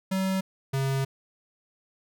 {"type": "tone pair in turn", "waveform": "square", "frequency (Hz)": [190.2, 135.31], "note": ["F#3", "C#3"], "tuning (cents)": [48, -41], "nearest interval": "tritone", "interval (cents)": 589, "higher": "first", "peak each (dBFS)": -25, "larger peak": "neither", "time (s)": [[0.11, 0.41], [0.73, 1.05]], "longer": "second", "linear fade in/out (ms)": 10, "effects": []}